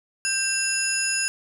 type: tone cluster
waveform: sine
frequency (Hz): 1575 / 2705 / 5070 / 6840 / 9940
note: G6 / E7 / D#8 / A8 / D#9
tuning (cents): +8 / +44 / +32 / -50 / -3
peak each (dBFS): -28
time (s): 0.25-1.28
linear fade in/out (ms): 0
effects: tanh soft clip ceiling -11 dBFS + 8-bit